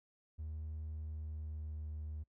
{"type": "tone with pitch glide", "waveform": "triangle", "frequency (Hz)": [77.78, 76.66], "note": ["D#2", "D#2"], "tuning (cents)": [0, -25], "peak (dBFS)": -38, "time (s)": [0.38, 2.24], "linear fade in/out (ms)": 20, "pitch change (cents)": -25, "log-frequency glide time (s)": [0.87, 1.88], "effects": ["noise-tail reverb RT60 0.1 s tail -24 dB re dry", "tanh soft clip ceiling -35 dBFS"]}